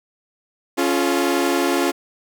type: chord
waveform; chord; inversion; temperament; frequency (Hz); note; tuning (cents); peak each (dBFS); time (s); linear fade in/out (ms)
sawtooth; Db augmented; none; equal with one note detuned; 277.2 / 349.2 / 431.2; Db4 / F4 / A4; 0 / 0 / -35; -17 / -16 / -22; 0.77-1.92; 20
effects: none